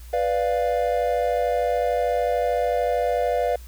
triangle chord, B diminished, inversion none, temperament equal, 493.9 / 587.3 / 698.5 Hz, B4 / D5 / F5, 0 / 0 / 0 cents, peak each -22 / -23 / -22 dBFS, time 0.13-3.56 s, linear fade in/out 5 ms, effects added 60 Hz sine -38 dBFS peak until 3.67 s + white hiss -51 dBFS RMS until 3.67 s

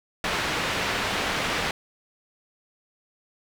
white low-pass noise, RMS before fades -27 dBFS, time 0.24-1.71 s, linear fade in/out 2 ms, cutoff 2700 Hz, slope 12 dB/octave, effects none

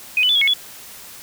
sine tone with pitch steps, 2501 / 2991 / 3481 / 3329 / 2193 / 3400 Hz, D#7 / F#7 / A7 / G#7 / C#7 / G#7, +8 / +18 / -19 / +3 / -19 / +40 cents, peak -13 dBFS, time 0.17-0.536 s, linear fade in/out 2 ms, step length 61 ms, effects white hiss -39 dBFS RMS until 1.22 s

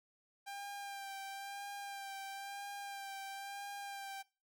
sawtooth tone with vibrato, 794 Hz, G5, 22 cents sharp, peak -40 dBFS, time 0.46-4.23 s, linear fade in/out 20 ms, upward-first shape sine, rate 1 Hz, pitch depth 25 cents each way, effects noise-tail reverb RT60 0.3 s tail -20 dB re dry

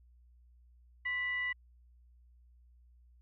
sine tone with frequency modulation, 1975.5 Hz, B6, in tune, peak -32 dBFS, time 1.05-1.53 s, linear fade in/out 10 ms, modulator 925 Hz, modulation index 0.32, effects added 60 Hz sine -59 dBFS peak until 3.21 s

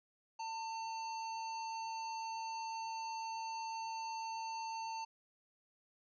harmonic tone, 899 Hz, A5, 37 cents sharp, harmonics 1 / 3 / 5 / 7, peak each -40 / -52 / -52 / -56 dBFS, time 0.39-5.05 s, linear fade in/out 10 ms, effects none

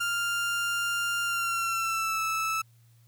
30% pulse tone with pitch glide, 1396.9 to 1310.9 Hz, F6 to E6, 0 to -10 cents, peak -24 dBFS, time 0-2.62 s, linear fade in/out 10 ms, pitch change -110 cents, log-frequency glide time 1.24-2.21 s, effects added 116 Hz sine -56 dBFS peak until 3.07 s + white hiss -68 dBFS RMS until 3.07 s

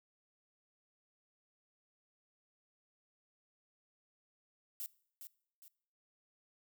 violet noise with echo, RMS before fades -42 dBFS, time 4.8-4.86 s, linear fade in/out 0 ms, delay 410 ms, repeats 2, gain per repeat -8 dB, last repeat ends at 5.68 s, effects noise-tail reverb RT60 0.6 s tail -22 dB re dry

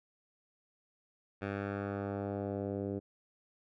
10% pulse tone with low-pass filter sweep, 100.1 Hz, G2, 37 cents sharp, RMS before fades -37 dBFS, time 1.41-3 s, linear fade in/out 20 ms, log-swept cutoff 2100 to 410 Hz, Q 1.4, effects none

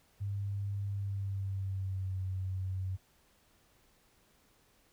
sine tone with pitch glide, 100.1 to 93.94 Hz, G2 to F#2, +37 to +27 cents, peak -33 dBFS, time 0.2-2.97 s, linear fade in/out 20 ms, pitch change -110 cents, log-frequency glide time 0.9-2.19 s, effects pink hiss -68 dBFS RMS until 4.92 s

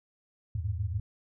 sine tone cluster, 81.7 / 101.2 / 108.3 Hz, E2 / G#2 / A2, -15 / -44 / -27 cents, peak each -33 / -33 / -35 dBFS, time 0.55-1 s, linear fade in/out 5 ms, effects none

